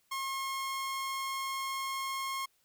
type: tone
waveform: sawtooth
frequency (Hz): 1077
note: C6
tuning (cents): +50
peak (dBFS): -30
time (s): 0.11-2.46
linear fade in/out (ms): 10
effects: white hiss -72 dBFS RMS until 2.64 s